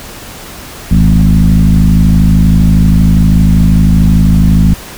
sine tone with frequency modulation, 117.9 Hz, A#2, 20 cents sharp, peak -3 dBFS, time 0.91-4.74 s, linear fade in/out 5 ms, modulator 52.7 Hz, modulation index 1.9, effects pink hiss -28 dBFS RMS until 4.97 s

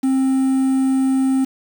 triangle tone with quantisation, 264.9 Hz, C4, 22 cents sharp, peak -12 dBFS, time 0.03-1.45 s, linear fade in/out 10 ms, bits 6, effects none

